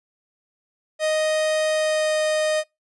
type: tone with pitch glide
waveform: 45% pulse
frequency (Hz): 622.3 to 618.4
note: D#5 to D#5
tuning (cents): 0 to -11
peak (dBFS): -19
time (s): 0.99-2.64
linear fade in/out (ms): 50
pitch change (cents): -11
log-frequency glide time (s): 1.71-2.15
effects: noise-tail reverb RT60 0.2 s tail -25 dB re dry + resampled to 24000 Hz